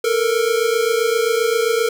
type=tone pair together; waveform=square; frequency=444.3 / 471.9 Hz; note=A4 / A#4; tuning=+17 / +21 cents; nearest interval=minor second; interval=104 cents; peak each=-19 dBFS; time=0.04-1.89 s; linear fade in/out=5 ms; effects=none